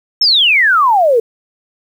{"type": "exponential sweep", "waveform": "sine", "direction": "down", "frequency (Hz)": [5480, 440], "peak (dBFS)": -7, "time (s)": [0.21, 1.2], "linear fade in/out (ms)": 5, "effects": ["7-bit"]}